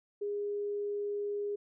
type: tone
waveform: sine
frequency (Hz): 409.8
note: G#4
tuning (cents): -23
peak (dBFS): -32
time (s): 0.21-1.56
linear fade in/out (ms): 10
effects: none